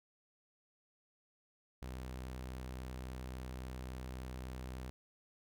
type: tone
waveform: sawtooth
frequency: 63.6 Hz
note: C2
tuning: 48 cents flat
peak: -39 dBFS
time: 1.82-4.9 s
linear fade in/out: 0 ms
effects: none